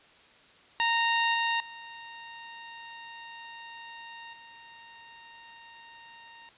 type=tone with level steps; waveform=15% pulse; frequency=926 Hz; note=A#5; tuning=12 cents flat; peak=-17 / -19 / -36 / -42 dBFS; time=0.8-6.49 s; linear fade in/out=0 ms; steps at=1.34 / 1.6 / 4.33 s; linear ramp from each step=2 ms; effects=white hiss -57 dBFS RMS until 6.57 s + resampled to 8000 Hz